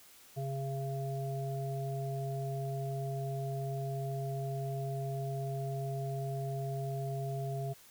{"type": "harmonic tone", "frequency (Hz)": 136.2, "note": "C#3", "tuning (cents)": -30, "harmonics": [1, 3, 5], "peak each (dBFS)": [-35, -43, -41], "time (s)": [0.36, 7.74], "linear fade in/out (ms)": 20, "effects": ["white hiss -58 dBFS RMS until 7.9 s"]}